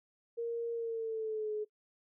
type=tone with pitch glide; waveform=sine; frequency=466.2 to 425 Hz; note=A#4 to G#4; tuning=0 to +40 cents; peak=-33 dBFS; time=0.37-1.65 s; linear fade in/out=20 ms; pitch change=-160 cents; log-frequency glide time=0.73-1.53 s; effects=noise-tail reverb RT60 0.1 s tail -21 dB re dry